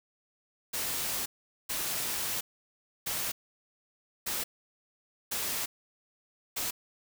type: noise bursts at uneven times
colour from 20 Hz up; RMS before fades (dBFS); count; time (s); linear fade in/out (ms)
white; -33; 6; 0.73-1.26 / 1.69-2.41 / 3.06-3.32 / 4.26-4.44 / 5.31-5.66 / 6.56-6.71; 10
effects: none